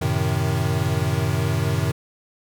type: chord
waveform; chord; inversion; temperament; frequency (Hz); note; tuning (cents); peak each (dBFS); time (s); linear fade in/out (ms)
square; F# diminished seventh; none; equal with one note detuned; 92.5 / 111.15 / 130.81 / 155.56; F#2 / A2 / C3 / Eb3; 0 / +18 / 0 / 0; -26; 0.01-1.92; 10
effects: none